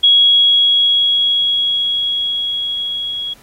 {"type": "tone with level ramp", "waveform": "sine", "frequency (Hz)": 3322, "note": "G#7", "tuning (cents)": 0, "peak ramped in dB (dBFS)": [-6, -20], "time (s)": [0.03, 3.34], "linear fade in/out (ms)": 10, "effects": ["pink hiss -47 dBFS RMS until 3.42 s", "AAC 48 kbps"]}